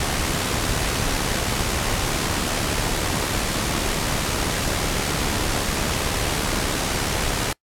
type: noise with amplitude modulation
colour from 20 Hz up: pink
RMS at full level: -21 dBFS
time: 0-7.53 s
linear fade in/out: 5 ms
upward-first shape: sine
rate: 72.3 Hz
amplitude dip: 40%
effects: noise-tail reverb RT60 0.1 s tail -25 dB re dry + low-pass 11000 Hz 12 dB/octave